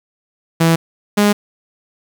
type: tone pair in turn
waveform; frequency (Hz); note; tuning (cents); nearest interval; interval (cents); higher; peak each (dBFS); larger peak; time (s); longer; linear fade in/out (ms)
sawtooth; 164.81 / 206.3; E3 / G#3; 0 / -11; major third; 389; second; -6; neither; 0.6-0.76 / 1.17-1.33; neither; 10
effects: 7-bit